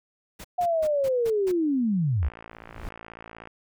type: noise bursts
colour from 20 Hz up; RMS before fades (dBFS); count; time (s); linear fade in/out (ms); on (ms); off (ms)
pink; -41; 6; 0.39-1.52; 10; 55; 160
type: linear sweep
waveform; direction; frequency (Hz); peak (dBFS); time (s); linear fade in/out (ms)
sine; down; 723 to 59.7; -21; 0.58-2.29; 10
type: click train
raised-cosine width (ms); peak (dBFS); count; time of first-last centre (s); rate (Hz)
0.5; -26; 71; 2.23-3.473; 56.3
type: noise with exponential growth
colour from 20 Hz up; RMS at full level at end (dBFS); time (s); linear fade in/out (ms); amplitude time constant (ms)
brown; -32; 2.51-2.89; 0; 81
effects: none